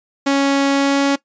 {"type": "tone with pitch glide", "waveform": "sawtooth", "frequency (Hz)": [277.2, 278.8], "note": ["C#4", "C#4"], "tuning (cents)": [0, 10], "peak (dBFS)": -9, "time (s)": [0.26, 1.16], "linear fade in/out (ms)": 10, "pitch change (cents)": 10, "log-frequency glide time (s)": [0.71, 1.03], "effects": ["noise-tail reverb RT60 0.1 s tail -18 dB re dry", "resampled to 16000 Hz"]}